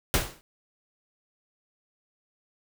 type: noise with exponential decay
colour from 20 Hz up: pink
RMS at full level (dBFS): -20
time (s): 0.14-0.41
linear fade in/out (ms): 0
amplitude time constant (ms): 57
effects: none